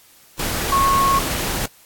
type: tone in noise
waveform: sine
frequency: 1096 Hz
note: C#6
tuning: 20 cents flat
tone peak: -14 dBFS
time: 0.72-1.19 s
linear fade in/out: 5 ms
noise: pink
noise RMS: -23 dBFS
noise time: 0.39-1.66 s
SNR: +6 dB
effects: white hiss -50 dBFS RMS until 1.85 s + AAC 64 kbps